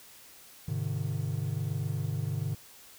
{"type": "chord", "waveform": "triangle", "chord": "Ab major", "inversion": "none", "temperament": "equal with one note detuned", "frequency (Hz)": [103.83, 130.81, 152.01], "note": ["Ab2", "C3", "Eb3"], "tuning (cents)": [0, 0, -40], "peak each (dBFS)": -32, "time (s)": [0.68, 2.55], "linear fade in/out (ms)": 5, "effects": ["white hiss -53 dBFS RMS until 2.98 s"]}